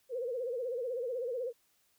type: tone with vibrato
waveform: sine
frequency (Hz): 492.3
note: B4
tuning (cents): -6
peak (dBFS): -33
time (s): 0.09-1.53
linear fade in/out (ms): 50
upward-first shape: sine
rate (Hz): 16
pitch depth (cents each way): 120
effects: white hiss -72 dBFS RMS until 1.98 s